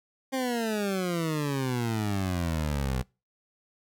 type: exponential sweep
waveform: 20% pulse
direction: down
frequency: 268.6 to 61.74 Hz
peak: -22 dBFS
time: 0.32-3.03 s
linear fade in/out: 20 ms
effects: noise-tail reverb RT60 0.3 s tail -26 dB re dry